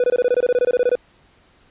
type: tone bursts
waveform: triangle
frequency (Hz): 493.9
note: B4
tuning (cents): 0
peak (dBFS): -11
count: 16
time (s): 0-0.954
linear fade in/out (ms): 2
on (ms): 39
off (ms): 22
effects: pink hiss -55 dBFS RMS until 1.7 s + resampled to 8000 Hz